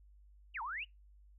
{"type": "exponential two-way sweep", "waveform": "sine", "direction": "down then up", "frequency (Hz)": [3048, 851, 3048], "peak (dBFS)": -38, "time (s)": [0.54, 0.85], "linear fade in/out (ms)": 20, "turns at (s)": 0.62, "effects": ["noise-tail reverb RT60 0.2 s tail -26 dB re dry", "added 50 Hz sine -58 dBFS peak until 1.38 s"]}